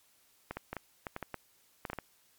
clicks, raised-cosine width 0.5 ms, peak -22 dBFS, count 12, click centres 0.51 / 0.57 / 0.73 / 0.767 / 1.068 / 1.164 / 1.227 / 1.343 / 1.852 / 1.9 / 1.932 / 1.987 s, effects white hiss -67 dBFS RMS until 2.38 s + MP3 96 kbps

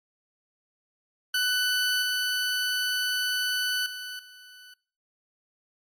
20% pulse tone with level steps, 1495 Hz, F#6, 17 cents sharp, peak -18 / -20 / -30 / -42 dBFS, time 1.34-4.74 s, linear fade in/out 5 ms, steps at 2.02 / 3.86 / 4.19 s, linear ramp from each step 2 ms, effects noise-tail reverb RT60 0.5 s tail -24 dB re dry + MP3 64 kbps

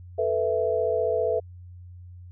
sine chord, A suspended second, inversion none, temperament just, 440 / 495 / 660 Hz, A4 / B4 / E5, 0 / +4 / +2 cents, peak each -26 dBFS, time 0.18-1.4 s, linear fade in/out 10 ms, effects added 89 Hz sine -41 dBFS peak until 2.31 s

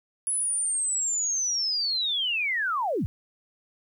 sine linear sweep, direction down, 10350 to 65 Hz, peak -24 dBFS, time 0.27-3.06 s, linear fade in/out 0 ms, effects 10-bit

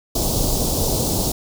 pink band-stop noise, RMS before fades -20 dBFS, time 0.15-1.32 s, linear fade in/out 5 ms, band 800 to 4200 Hz, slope 24 dB/octave, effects none

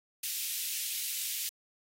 white high-pass noise, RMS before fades -35 dBFS, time 0.23-1.49 s, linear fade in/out 5 ms, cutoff 2400 Hz, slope 24 dB/octave, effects AAC 48 kbps

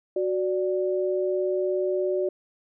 sine tone pair together, 370.1 / 586.9 Hz, F#4 / D5, 0 / -1 cents, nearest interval minor sixth, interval 799 cents, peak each -24 / -27 dBFS, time 0.16-2.29 s, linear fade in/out 5 ms, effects none

